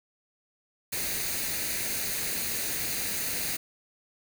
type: noise with comb filter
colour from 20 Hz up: white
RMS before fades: -31 dBFS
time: 0.92-3.57 s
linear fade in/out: 10 ms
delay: 0.46 ms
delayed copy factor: +0.55
effects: none